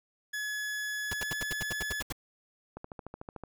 40% pulse tone with pitch glide, 1700 to 1711.8 Hz, G#6 to A6, +40 to -48 cents, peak -32 dBFS, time 0.33-2.02 s, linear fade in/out 10 ms, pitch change +12 cents, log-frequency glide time 1.15-1.31 s
pink noise bursts, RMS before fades -35 dBFS, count 11, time 1.11-2.125 s, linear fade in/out 5 ms, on 25 ms, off 74 ms
click train, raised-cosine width 1 ms, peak -27 dBFS, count 10, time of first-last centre 2.77-3.437 s, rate 13.5 Hz
effects none

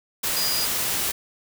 sine tone in noise, 4888 Hz, D#8, 32 cents flat, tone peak -25 dBFS, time 0.36-0.66 s, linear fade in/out 10 ms, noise white, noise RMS -25 dBFS, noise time 0.23-1.12 s, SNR -3 dB, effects none

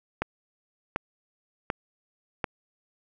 click train, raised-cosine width 0.5 ms, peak -11 dBFS, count 4, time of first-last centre 0.22-2.442 s, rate 1.35 Hz, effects none

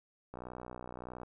click train, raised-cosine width 1 ms, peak -30 dBFS, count 56, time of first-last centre 0.34-1.233 s, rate 61.6 Hz, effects none

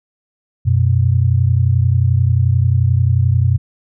sine tone pair together, 92.12 / 123.47 Hz, F#2 / B2, -7 / 0 cents, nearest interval perfect fourth, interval 507 cents, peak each -13 dBFS, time 0.65-3.58 s, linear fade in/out 20 ms, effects none

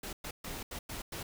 pink noise bursts at uneven times, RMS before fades -41 dBFS, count 6, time 0.03-0.13 / 0.24-0.31 / 0.44-0.63 / 0.71-0.79 / 0.89-1.02 / 1.12-1.23 s, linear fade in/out 5 ms, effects none

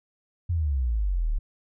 sine exponential sweep, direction down, 90 to 34.65 Hz, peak -22 dBFS, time 0.49-1.39 s, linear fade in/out 10 ms, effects none

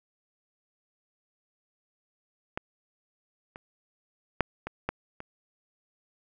clicks, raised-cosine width 0.5 ms, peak -16 / -26 / -7 / -19 / -13 / -24 dBFS, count 6, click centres 2.575 / 3.559 / 4.407 / 4.67 / 4.89 / 5.204 s, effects none

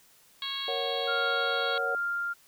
harmonic tone, 550 Hz, C#5, 14 cents flat, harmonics 2 / 3 / 4 / 5 / 6 / 7 / 8, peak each -41 / -45 / -43 / -45 / -35 / -37 / -41 dBFS, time 0.42-1.78 s, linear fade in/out 2 ms
sine chord, F# major, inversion first, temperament equal, 466.2 / 554.4 / 740 Hz, A#4 / C#5 / F#5, 0 / 0 / 0 cents, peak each -34 / -34 / -35 dBFS, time 0.68-1.95 s, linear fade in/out 2 ms
sine tone with tremolo, 1396.9 Hz, F6, in tune, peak -27 dBFS, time 1.07-2.34 s, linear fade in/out 20 ms, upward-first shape triangle, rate 1.3 Hz, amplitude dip 30%
effects white hiss -60 dBFS RMS until 2.47 s

